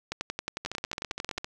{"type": "two click trains", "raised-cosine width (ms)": 0.2, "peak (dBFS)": [-17, -14], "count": [13, 15], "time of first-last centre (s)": [[0.65, 1.445], [0.12, 1.381]], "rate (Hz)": [15.1, 11.1], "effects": []}